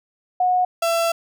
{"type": "tone pair in turn", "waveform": ["sine", "35% pulse"], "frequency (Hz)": [729, 670.4], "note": ["F#5", "E5"], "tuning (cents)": [-26, 29], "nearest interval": "minor second", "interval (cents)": 145, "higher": "first", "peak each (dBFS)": [-15, -16], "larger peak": "first", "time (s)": [[0.4, 0.65], [0.82, 1.12]], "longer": "second", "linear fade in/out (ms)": 5, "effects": []}